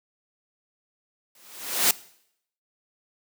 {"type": "noise with exponential growth", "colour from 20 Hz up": "white", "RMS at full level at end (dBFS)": -17, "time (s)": [1.35, 1.91], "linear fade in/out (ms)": 2, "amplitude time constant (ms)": 120, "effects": ["noise-tail reverb RT60 0.7 s tail -20 dB re dry", "high-pass 200 Hz 12 dB/octave"]}